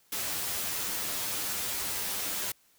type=noise with comb filter; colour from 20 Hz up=white; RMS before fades=-33 dBFS; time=0.12-2.52 s; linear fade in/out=5 ms; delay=10 ms; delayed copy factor=+0.5; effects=white hiss -65 dBFS RMS until 2.78 s